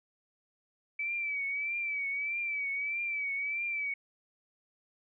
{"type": "tone with vibrato", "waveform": "sine", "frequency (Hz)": 2300, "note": "D7", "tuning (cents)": -37, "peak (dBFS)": -31, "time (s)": [0.99, 3.94], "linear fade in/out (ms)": 5, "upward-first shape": "triangle", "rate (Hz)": 1.6, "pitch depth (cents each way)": 74, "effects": []}